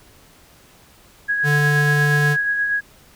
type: tone with tremolo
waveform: sine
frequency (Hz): 1658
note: G#6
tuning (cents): -3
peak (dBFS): -16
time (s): 1.28-2.81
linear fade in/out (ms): 20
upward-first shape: sine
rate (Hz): 8.4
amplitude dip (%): 35
type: tone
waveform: square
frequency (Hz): 146.83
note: D3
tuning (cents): 0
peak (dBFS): -17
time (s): 1.43-2.37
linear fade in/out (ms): 50
effects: pink hiss -50 dBFS RMS until 3.15 s